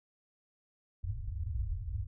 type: low-pass noise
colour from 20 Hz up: white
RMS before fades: -36 dBFS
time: 1.03-2.07 s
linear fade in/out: 20 ms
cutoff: 110 Hz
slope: 96 dB/octave
effects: none